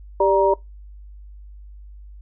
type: tone cluster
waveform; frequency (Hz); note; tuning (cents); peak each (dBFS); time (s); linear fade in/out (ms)
sine; 392.8 / 588 / 944; G4 / D5 / A#5; +4 / +2 / +22; -18; 0.2-0.54; 5
effects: noise-tail reverb RT60 0.2 s tail -24 dB re dry + added 50 Hz sine -38 dBFS peak until 2.21 s